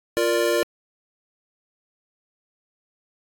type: chord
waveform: square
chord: Bb major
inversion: second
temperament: equal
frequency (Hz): 349.2 / 466.2 / 587.3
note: F4 / Bb4 / D5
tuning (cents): 0 / 0 / 0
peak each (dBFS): -24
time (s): 0.17-0.63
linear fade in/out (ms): 0
effects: AAC 64 kbps